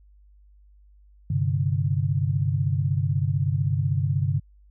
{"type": "chord", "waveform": "sine", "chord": "G suspended fourth", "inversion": "none", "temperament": "equal", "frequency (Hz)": [98, 130.81, 146.83], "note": ["G2", "C3", "D3"], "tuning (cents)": [0, 0, 0], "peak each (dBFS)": -25, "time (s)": [1.3, 4.4], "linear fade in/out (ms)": 5, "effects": ["added 50 Hz sine -51 dBFS peak until 4.7 s"]}